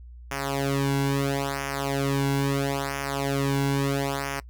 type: tone with flanger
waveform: sawtooth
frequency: 138.59 Hz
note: C#3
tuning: in tune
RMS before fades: -26 dBFS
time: 0.31-4.4 s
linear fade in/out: 5 ms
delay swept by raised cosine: 0.24 to 1.64 ms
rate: 0.75 Hz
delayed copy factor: -0.9
effects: noise-tail reverb RT60 0.1 s tail -23 dB re dry + added 60 Hz sine -41 dBFS peak until 4.49 s